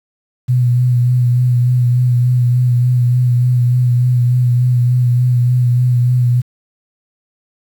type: tone with vibrato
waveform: sine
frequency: 123.4 Hz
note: B2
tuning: 1 cent flat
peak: -9 dBFS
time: 0.48-6.42 s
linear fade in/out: 20 ms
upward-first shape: sine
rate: 3.4 Hz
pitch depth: 28 cents each way
effects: 7-bit